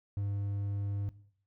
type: tone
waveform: triangle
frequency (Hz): 100.6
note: G2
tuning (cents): +45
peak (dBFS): -29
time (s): 0.17-1.09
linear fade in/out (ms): 0
effects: noise-tail reverb RT60 0.6 s tail -18 dB re dry